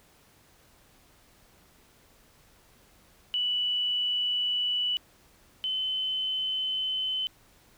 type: tone pair in turn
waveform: sine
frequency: 2960 / 3048 Hz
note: F#7 / G7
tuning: 0 / -49 cents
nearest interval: minor second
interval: 51 cents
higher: second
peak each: -25 / -27 dBFS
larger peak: first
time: 3.34-4.97 / 5.64-7.27 s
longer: neither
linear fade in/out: 0 ms
effects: pink hiss -60 dBFS RMS until 7.77 s